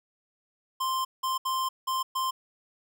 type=tone bursts at uneven times; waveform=square; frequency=1046.5 Hz; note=C6; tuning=in tune; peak=-27 dBFS; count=5; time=0.8-1.05 / 1.23-1.38 / 1.45-1.69 / 1.87-2.03 / 2.15-2.31 s; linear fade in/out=10 ms; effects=none